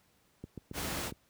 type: click train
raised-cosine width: 3 ms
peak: -28 dBFS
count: 6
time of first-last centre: 0.44-1.123 s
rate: 7.32 Hz
type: noise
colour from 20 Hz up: pink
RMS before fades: -36 dBFS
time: 0.73-1.12 s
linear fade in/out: 50 ms
effects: pink hiss -69 dBFS RMS until 1.29 s + high-pass 60 Hz 12 dB/octave